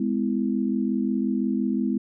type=chord; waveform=sine; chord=E major; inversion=first; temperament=equal with one note detuned; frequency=207.7 / 253.4 / 329.6 Hz; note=G#3 / B3 / E4; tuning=0 / +45 / 0 cents; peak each=-25 / -25 / -29 dBFS; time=0-1.98 s; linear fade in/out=5 ms; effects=none